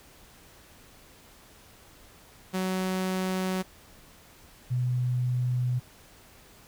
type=tone pair in turn; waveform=sawtooth / sine; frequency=186.7 / 124.61 Hz; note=F#3 / B2; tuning=+16 / +16 cents; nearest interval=perfect fifth; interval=700 cents; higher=first; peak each=-23 / -24 dBFS; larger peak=first; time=2.53-3.63 / 4.7-5.8 s; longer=neither; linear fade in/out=20 ms; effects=pink hiss -54 dBFS RMS until 6.67 s